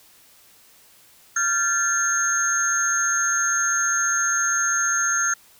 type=tone cluster; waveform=sine; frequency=1385 / 1540 / 1744 / 6430 Hz; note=F6 / G6 / A6 / G8; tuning=-15 / -31 / -16 / +43 cents; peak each=-23 / -28 / -28 / -21 dBFS; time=1.36-5.34 s; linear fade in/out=5 ms; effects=tanh soft clip ceiling -10 dBFS + white hiss -53 dBFS RMS until 5.59 s